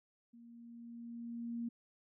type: tone with level ramp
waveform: sine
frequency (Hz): 234.5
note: A#3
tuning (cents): +11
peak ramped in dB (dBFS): -55 to -36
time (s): 0.33-1.69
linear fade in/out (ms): 10
effects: none